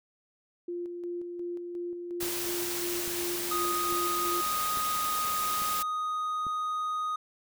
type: tone with tremolo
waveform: sine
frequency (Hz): 349.2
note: F4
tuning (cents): 0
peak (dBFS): -32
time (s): 0.68-4.41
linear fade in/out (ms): 5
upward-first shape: square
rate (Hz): 2.8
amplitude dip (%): 35
type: noise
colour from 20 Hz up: white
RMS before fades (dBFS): -34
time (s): 2.2-5.83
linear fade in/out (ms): 10
type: click train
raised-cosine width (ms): 3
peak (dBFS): -31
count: 6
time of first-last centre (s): 2.23-6.467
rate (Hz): 1.18
type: tone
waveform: triangle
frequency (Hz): 1244.5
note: D#6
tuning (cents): 0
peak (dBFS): -27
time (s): 3.51-7.16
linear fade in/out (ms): 5
effects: none